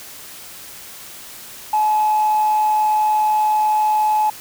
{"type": "tone with amplitude modulation", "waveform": "sine", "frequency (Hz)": 855, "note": "A5", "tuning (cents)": -50, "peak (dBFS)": -11, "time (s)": [1.73, 4.3], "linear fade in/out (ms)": 5, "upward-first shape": "sine", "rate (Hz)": 140, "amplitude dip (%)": 30, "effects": ["tanh soft clip ceiling -10 dBFS", "white hiss -37 dBFS RMS until 4.4 s"]}